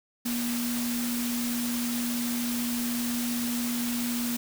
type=tone in noise; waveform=sine; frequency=240 Hz; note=B3; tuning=49 cents flat; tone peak=-28 dBFS; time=0.25-4.37 s; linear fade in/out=10 ms; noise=white; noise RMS=-34 dBFS; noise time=0.25-4.37 s; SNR=+3 dB; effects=none